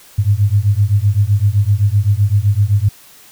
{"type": "beating tone pair", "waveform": "sine", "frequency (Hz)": [98.4, 106.2], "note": ["G2", "G#2"], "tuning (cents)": [7, 39], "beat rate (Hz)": 7.8, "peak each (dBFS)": -13, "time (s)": [0.18, 2.89], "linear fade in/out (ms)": 10, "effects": ["white hiss -43 dBFS RMS until 3.31 s"]}